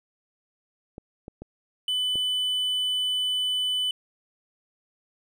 clicks, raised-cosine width 2 ms, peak -25 dBFS, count 4, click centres 0.981 / 1.281 / 1.42 / 2.156 s
triangle tone, 3000 Hz, F#7, 23 cents sharp, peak -22 dBFS, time 1.88-3.91 s, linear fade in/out 2 ms
effects none

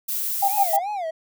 violet noise, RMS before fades -26 dBFS, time 0.08-0.77 s, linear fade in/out 10 ms
sine tone bursts, 797 Hz, G5, 28 cents sharp, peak -16 dBFS, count 3, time 0.42-0.793 s, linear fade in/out 10 ms, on 65 ms, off 89 ms
triangle tone with vibrato, 735 Hz, F#5, 12 cents flat, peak -23 dBFS, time 0.48-1.11 s, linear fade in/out 10 ms, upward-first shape sine, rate 2.9 Hz, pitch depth 240 cents each way
effects none

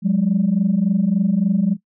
sine tone pair together, 180.8 / 204.3 Hz, F#3 / G#3, -40 / -28 cents, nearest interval major second, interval 212 cents, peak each -16 dBFS, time 0.02-1.77 s, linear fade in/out 50 ms, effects noise-tail reverb RT60 0.1 s tail -18 dB re dry + tanh soft clip ceiling -9 dBFS

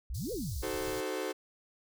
sine exponential two-way sweep, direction up then down, 48.1 to 523.3 to 48.1 Hz, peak -34 dBFS, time 0.1-0.62 s, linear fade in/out 0 ms, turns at 0.32 s
pink band-stop noise, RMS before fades -44 dBFS, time 0.14-1.01 s, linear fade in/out 10 ms, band 150 to 4200 Hz, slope 48 dB/octave
40% pulse chord, D# diminished seventh, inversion none, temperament equal with one note detuned, 311.1 / 376.2 / 440 / 523.3 Hz, D#4 / F#4 / A4 / C5, 0 / +29 / 0 / 0 cents, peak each -40 / -37 / -38 / -38 dBFS, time 0.62-1.33 s, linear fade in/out 20 ms
effects none

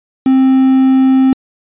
triangle tone with quantisation, 263.4 Hz, C4, 12 cents sharp, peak -4 dBFS, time 0.26-1.33 s, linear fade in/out 2 ms, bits 4, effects resampled to 8000 Hz

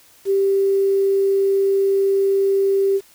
sine tone with quantisation, 392 Hz, G4, in tune, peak -14 dBFS, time 0.25-3.01 s, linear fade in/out 50 ms, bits 7, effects white hiss -51 dBFS RMS until 3.14 s

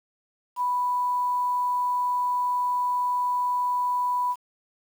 sine tone with quantisation, 987.8 Hz, B5, in tune, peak -22 dBFS, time 0.56-4.36 s, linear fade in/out 50 ms, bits 8, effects none

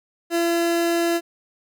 30% pulse tone, 339 Hz, E4, 49 cents sharp, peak -16 dBFS, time 0.3-1.21 s, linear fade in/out 50 ms, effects none

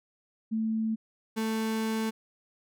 sine / 35% pulse tone pair in turn, 221.3 / 221.3 Hz, A3 / A3, +10 / +10 cents, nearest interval unison, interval 0 cents, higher neither, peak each -26 dBFS, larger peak neither, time 0.51-0.96 / 1.36-2.11 s, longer second, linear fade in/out 20 ms, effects none

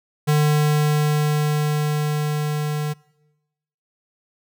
square tone with level ramp, 150 Hz, D3, 37 cents sharp, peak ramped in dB -15 to -23 dBFS, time 0.27-2.94 s, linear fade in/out 20 ms, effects noise-tail reverb RT60 1.0 s tail -24 dB re dry

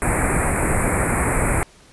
pink band-stop noise, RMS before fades -19 dBFS, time 0.02-1.63 s, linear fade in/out 0 ms, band 2400 to 7800 Hz, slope 96 dB/octave, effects pink hiss -50 dBFS RMS until 1.92 s + resampled to 24000 Hz

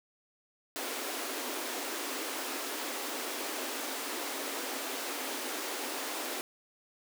pink high-pass noise, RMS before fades -37 dBFS, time 0.76-6.41 s, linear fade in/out 0 ms, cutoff 250 Hz, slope 96 dB/octave, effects none

